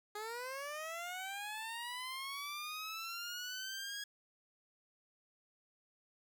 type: linear sweep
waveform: 15% pulse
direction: up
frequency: 411.6 to 1661.2 Hz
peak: -35 dBFS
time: 0.15-4.04 s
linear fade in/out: 5 ms
effects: none